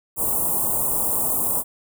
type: band-stop noise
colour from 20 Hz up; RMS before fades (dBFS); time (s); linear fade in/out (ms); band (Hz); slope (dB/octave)
white; -22; 0.16-1.64; 50; 1100 to 8200; 48
effects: none